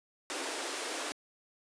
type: high-pass noise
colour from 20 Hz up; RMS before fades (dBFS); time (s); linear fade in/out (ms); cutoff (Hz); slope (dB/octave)
pink; -37; 0.3-1.12; 0; 270; 96
effects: resampled to 22050 Hz